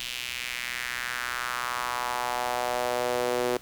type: tone with high-pass filter sweep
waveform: sawtooth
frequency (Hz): 123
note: B2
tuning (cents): -7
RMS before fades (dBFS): -30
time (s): 0-3.57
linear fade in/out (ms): 0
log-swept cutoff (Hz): 3000 to 410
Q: 2.5
effects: pink hiss -50 dBFS RMS until 3.61 s